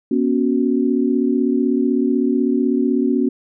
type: chord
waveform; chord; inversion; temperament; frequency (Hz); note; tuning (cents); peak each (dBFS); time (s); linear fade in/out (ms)
sine; B suspended second; none; equal with one note detuned; 241.2 / 277.2 / 370; B3 / C#4 / F#4; -41 / 0 / 0; -18 / -18 / -21; 0.11-3.29; 5
effects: none